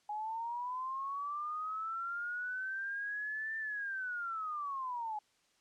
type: linear two-way sweep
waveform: sine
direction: up then down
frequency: 830.6 to 1786 to 830.6 Hz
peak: -36 dBFS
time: 0.09-5.19 s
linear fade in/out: 5 ms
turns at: 3.57 s
effects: white hiss -72 dBFS RMS until 5.6 s + low-pass 7000 Hz 12 dB/octave